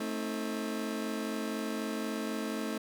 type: chord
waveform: 30% pulse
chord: A diminished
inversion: none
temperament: just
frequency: 220 / 264 / 316.8 Hz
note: A3 / C4 / Eb4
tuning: 0 / +16 / +31 cents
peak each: -33 / -37 / -36 dBFS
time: 0-2.78 s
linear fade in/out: 5 ms
effects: none